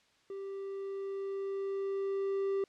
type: tone with level ramp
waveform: triangle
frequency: 392 Hz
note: G4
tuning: in tune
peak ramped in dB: -37 to -27 dBFS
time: 0.3-2.64 s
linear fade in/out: 2 ms
effects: white hiss -68 dBFS RMS until 2.68 s + low-pass 5000 Hz 12 dB/octave